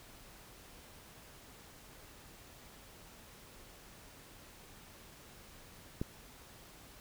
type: click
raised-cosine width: 3 ms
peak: -22 dBFS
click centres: 6.015 s
effects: pink hiss -56 dBFS RMS until 7 s